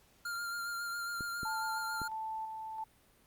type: tone with vibrato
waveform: square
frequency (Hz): 1396.9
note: F6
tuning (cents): 0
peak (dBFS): -37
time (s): 0.25-2.08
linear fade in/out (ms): 5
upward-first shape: sine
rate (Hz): 7.3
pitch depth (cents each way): 21
type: clicks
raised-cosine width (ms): 3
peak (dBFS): -30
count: 3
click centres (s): 1.208 / 1.432 / 2.017
type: tone with tremolo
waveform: sine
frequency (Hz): 880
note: A5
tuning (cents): 0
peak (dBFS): -36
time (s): 1.45-2.84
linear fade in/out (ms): 5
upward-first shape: square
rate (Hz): 1.5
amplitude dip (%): 35
effects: pink hiss -66 dBFS RMS until 3.26 s + Opus 48 kbps